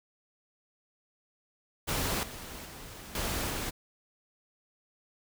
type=noise with level steps; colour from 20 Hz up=pink; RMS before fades=-31 / -43 / -46 / -33 / -35 dBFS; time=1.87-3.71 s; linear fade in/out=20 ms; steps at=2.23 / 2.65 / 3.15 / 3.5 s; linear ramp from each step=2 ms; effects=none